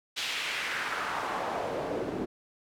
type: noise with band-pass filter sweep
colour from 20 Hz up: pink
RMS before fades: -33 dBFS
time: 0.16-2.26 s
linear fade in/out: 20 ms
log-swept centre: 3500 to 320 Hz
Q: 1.7
effects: none